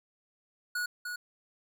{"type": "tone with echo", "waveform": "square", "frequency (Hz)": 1459, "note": "F#6", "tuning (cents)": -25, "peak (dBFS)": -31, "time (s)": [0.75, 0.86], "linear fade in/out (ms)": 5, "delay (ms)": 300, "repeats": 1, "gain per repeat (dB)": -5, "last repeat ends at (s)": 1.16, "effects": []}